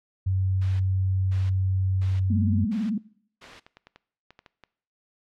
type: tone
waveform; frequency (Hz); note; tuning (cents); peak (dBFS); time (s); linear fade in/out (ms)
sine; 94.7; F#2; +41; -21; 0.26-2.65; 10
type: noise bursts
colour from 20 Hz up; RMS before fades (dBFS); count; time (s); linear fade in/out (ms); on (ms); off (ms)
white; -41; 5; 0.61-3.6; 10; 190; 510
type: tone with vibrato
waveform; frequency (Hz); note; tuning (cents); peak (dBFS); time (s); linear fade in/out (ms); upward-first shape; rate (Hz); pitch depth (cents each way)
sine; 215.2; A3; -38; -23; 2.3-2.98; 5; sine; 18; 150
type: clicks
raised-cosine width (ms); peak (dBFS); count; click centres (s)
0.2; -28; 10; 3.442 / 3.533 / 3.665 / 3.77 / 3.87 / 3.96 / 4.306 / 4.391 / 4.462 / 4.637
effects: noise-tail reverb RT60 0.6 s tail -21 dB re dry + low-pass 3000 Hz 12 dB/octave